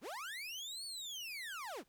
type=linear two-way sweep; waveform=30% pulse; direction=up then down; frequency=150.6 to 4507 to 150.6 Hz; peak=-40 dBFS; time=0.01-1.84 s; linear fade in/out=50 ms; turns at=0.85 s; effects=pink hiss -75 dBFS RMS until 1.88 s